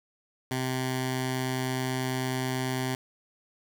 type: tone with notch filter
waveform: 10% pulse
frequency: 129.2 Hz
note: C3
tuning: 21 cents flat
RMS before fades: -30 dBFS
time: 0.51-2.95 s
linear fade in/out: 2 ms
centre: 530 Hz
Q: 1.5
effects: none